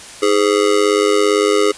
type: tone with amplitude modulation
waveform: square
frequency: 415.3 Hz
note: G#4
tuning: in tune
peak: -8 dBFS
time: 0.22-1.72 s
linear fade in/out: 10 ms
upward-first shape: sine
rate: 97.7 Hz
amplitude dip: 95%
effects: white hiss -35 dBFS RMS until 1.77 s + resampled to 22050 Hz